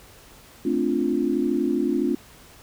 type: chord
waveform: sine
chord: D minor seventh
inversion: second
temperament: equal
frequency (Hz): 220 / 261.6 / 293.7 / 349.2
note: A3 / C4 / D4 / F4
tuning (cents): 0 / 0 / 0 / 0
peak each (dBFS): -28 / -25 / -25 / -25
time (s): 0.65-2.15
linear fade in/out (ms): 5
effects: pink hiss -49 dBFS RMS until 2.62 s